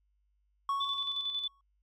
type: tone with exponential decay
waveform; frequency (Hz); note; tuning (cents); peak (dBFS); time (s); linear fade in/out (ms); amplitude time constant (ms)
triangle; 1108.7; C#6; 0; -25; 0.69-1.61; 2; 200
type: tone with tremolo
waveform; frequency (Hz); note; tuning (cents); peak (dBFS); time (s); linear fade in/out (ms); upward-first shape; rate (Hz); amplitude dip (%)
sine; 3489; A7; -15; -30; 0.8-1.48; 10; square; 11; 45
effects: added 50 Hz sine -70 dBFS peak until 1.82 s + MP3 96 kbps